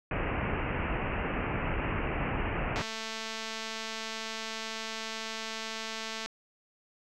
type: low-pass noise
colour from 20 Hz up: pink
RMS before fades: -32 dBFS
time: 0.11-2.82 s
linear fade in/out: 2 ms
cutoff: 2800 Hz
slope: 96 dB/octave
type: click train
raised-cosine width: 0.2 ms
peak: -20 dBFS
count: 778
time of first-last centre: 2.76-6.26 s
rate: 222 Hz
effects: none